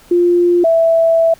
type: tone pair in turn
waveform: sine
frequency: 350 / 659.4 Hz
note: F4 / E5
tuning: +4 / 0 cents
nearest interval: major seventh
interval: 1096 cents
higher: second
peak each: -8 dBFS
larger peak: neither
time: 0.11-0.64 / 0.64-1.34 s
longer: second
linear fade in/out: 5 ms
effects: pink hiss -45 dBFS RMS until 1.39 s